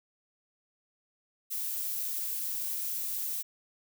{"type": "noise", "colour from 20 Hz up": "violet", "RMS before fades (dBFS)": -34, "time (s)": [1.5, 3.43], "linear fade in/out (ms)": 20, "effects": []}